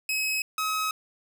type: tone pair in turn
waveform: sawtooth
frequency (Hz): 2557 / 1275.6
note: D#7 / D#6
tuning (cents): +47 / +43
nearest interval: octave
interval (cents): 1204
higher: first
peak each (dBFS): -22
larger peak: neither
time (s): 0.09-0.42 / 0.58-0.91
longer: neither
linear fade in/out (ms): 2
effects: none